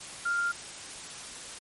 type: tone in noise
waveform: sine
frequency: 1396.9 Hz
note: F6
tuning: in tune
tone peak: -26 dBFS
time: 0.25-0.52 s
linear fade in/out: 10 ms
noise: white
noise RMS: -42 dBFS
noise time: 0-1.59 s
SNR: +13 dB
effects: MP3 48 kbps